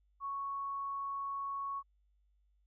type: tone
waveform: sine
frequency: 1108.7 Hz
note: C#6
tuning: in tune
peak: -36 dBFS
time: 0.2-1.83 s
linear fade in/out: 50 ms
effects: added 50 Hz sine -69 dBFS peak until 2.66 s